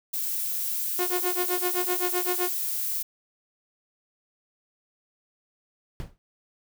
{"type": "noise", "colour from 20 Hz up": "violet", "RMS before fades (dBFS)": -29, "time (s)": [0.13, 3.03], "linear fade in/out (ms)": 10}
{"type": "tone with tremolo", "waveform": "sawtooth", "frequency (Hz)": 359.5, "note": "F#4", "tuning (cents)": -50, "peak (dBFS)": -20, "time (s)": [0.99, 2.49], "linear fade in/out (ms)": 0, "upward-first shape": "sine", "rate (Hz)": 7.8, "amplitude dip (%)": 95}
{"type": "noise with exponential decay", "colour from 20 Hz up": "brown", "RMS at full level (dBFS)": -29, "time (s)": [6, 6.18], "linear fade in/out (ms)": 0, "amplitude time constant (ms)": 37}
{"effects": []}